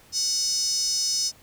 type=tone with high-pass filter; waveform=5% pulse; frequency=740 Hz; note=F#5; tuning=in tune; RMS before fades=-25 dBFS; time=0.12-1.32 s; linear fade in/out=50 ms; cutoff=5400 Hz; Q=8.1; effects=pink hiss -54 dBFS RMS until 1.42 s